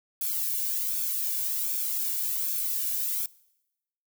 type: noise with flanger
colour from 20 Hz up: violet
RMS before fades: -29 dBFS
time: 0.21-3.26 s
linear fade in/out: 2 ms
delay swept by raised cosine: 1 to 1.58 ms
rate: 1.3 Hz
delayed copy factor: -0.55
effects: noise-tail reverb RT60 0.9 s tail -23 dB re dry